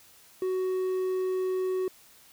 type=tone; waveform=triangle; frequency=372.4 Hz; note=F#4; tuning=11 cents sharp; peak=-24 dBFS; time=0.42-1.88 s; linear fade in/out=2 ms; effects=white hiss -56 dBFS RMS until 2.32 s